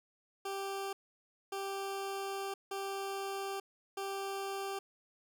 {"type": "tone bursts at uneven times", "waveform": "20% pulse", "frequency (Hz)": 392, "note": "G4", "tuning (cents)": 0, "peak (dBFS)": -32, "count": 4, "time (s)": [[0.45, 0.93], [1.52, 2.54], [2.71, 3.6], [3.97, 4.79]], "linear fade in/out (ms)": 5, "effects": []}